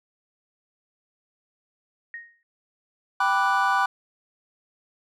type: tone with exponential decay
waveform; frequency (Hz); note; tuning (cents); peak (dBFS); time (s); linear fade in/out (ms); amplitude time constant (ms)
sine; 1864.7; A#6; 0; -31; 2.14-2.43; 1; 62
type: chord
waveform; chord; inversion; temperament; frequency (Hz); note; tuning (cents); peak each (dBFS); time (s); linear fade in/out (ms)
triangle; G major seventh; none; equal; 784 / 987.8 / 1174.7 / 1480; G5 / B5 / D6 / F#6; 0 / 0 / 0 / 0; -23; 3.2-3.86; 5
effects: none